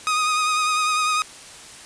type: tone with vibrato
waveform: sawtooth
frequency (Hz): 1244.5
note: D#6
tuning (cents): 0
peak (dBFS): -15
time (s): 0.07-1.22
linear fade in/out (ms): 0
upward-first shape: triangle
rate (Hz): 10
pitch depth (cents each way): 34
effects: white hiss -41 dBFS RMS until 1.85 s + resampled to 22050 Hz